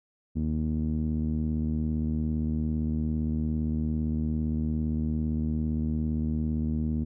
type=tone with low-pass filter; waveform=sawtooth; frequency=77.6 Hz; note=D#2; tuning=4 cents flat; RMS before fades=-28 dBFS; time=0.35-7.05 s; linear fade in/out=20 ms; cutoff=240 Hz; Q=3.4; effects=none